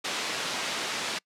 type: band-pass noise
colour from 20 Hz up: white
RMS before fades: -32 dBFS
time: 0.04-1.19 s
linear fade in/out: 10 ms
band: 200 to 4500 Hz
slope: 12 dB/octave
effects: noise-tail reverb RT60 0.1 s tail -26 dB re dry + low-pass 11000 Hz 12 dB/octave